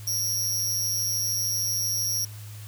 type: tone with amplitude modulation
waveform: sawtooth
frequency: 5640 Hz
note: F8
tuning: 16 cents sharp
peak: -18 dBFS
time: 0.07-2.25 s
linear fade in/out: 5 ms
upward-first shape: sine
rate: 187 Hz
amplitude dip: 90%
effects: added 105 Hz sine -38 dBFS peak until 2.67 s + white hiss -48 dBFS RMS until 2.67 s